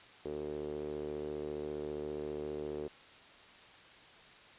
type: tone with band-pass filter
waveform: sawtooth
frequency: 74.8 Hz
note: D2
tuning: 32 cents sharp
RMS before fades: -40 dBFS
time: 0.25-2.88 s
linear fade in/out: 5 ms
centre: 410 Hz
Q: 5.8
effects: white hiss -56 dBFS RMS until 4.58 s + resampled to 8000 Hz